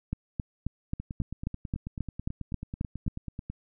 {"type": "two click trains", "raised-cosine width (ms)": 5, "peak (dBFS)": [-17, -23], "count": [12, 24], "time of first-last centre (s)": [[0.13, 3.079], [1, 3.5]], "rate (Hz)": [3.73, 9.2], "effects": []}